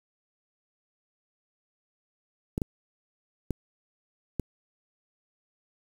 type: clicks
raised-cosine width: 3 ms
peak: -15 dBFS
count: 4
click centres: 2.579 / 2.618 / 3.507 / 4.397 s
effects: 7-bit